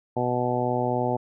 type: harmonic tone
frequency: 123.47 Hz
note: B2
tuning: in tune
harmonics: 1 / 2 / 3 / 4 / 5 / 6 / 7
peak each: -30 / -30 / -30 / -30 / -30 / -30 / -30 dBFS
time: 0.16-1.17 s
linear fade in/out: 10 ms
effects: none